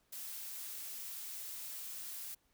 blue noise, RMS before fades -45 dBFS, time 0.12-2.35 s, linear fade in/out 10 ms, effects pink hiss -75 dBFS RMS until 2.53 s

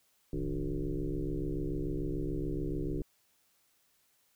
sine tone with frequency modulation, 156.8 Hz, D#3, 14 cents sharp, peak -31 dBFS, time 0.33-3.02 s, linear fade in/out 2 ms, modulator 66.9 Hz, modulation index 3.7, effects white hiss -71 dBFS RMS until 4.35 s

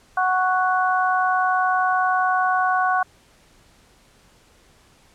harmonic tone, 370 Hz, F#4, in tune, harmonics 2 / 3 / 4, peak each -20 / -22 / -23 dBFS, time 0.17-3.03 s, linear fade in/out 5 ms, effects pink hiss -55 dBFS RMS until 5.14 s + low-pass 10000 Hz 12 dB/octave

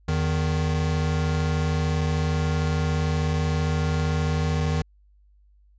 square tone pair together, 82.31 / 155.56 Hz, E2 / D#3, -2 / 0 cents, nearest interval major seventh, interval 1102 cents, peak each -25 dBFS, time 0.08-4.82 s, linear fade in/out 5 ms, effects added 50 Hz sine -54 dBFS peak until 5.78 s + resampled to 16000 Hz

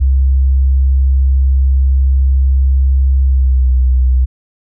sine tone with pitch glide, 66.5 to 63.53 Hz, C2 to B1, +29 to +50 cents, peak -7 dBFS, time 0-4.26 s, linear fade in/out 20 ms, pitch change -79 cents, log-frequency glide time 3.24-3.69 s, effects none

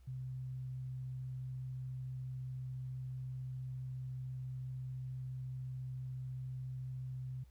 sine tone, 128.9 Hz, C3, 26 cents flat, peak -40 dBFS, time 0.07-7.44 s, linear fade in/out 10 ms, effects added 63 Hz sine -58 dBFS peak until 7.5 s + pink hiss -75 dBFS RMS until 7.5 s

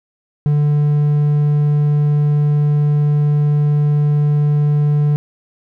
triangle tone, 147.4 Hz, D3, 7 cents sharp, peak -9 dBFS, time 0.46-5.16 s, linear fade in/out 0 ms, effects none

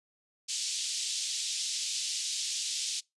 white band-pass noise, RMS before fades -34 dBFS, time 0.48-3.01 s, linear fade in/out 20 ms, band 3200 to 7400 Hz, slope 24 dB/octave, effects noise-tail reverb RT60 0.2 s tail -25 dB re dry + resampled to 24000 Hz

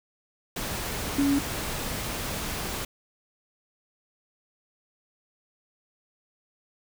sine tone in noise, 280.5 Hz, C#4, 21 cents sharp, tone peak -20 dBFS, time 1.18-1.39 s, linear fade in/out 5 ms, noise pink, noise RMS -32 dBFS, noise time 0.56-2.85 s, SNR +9 dB, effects none

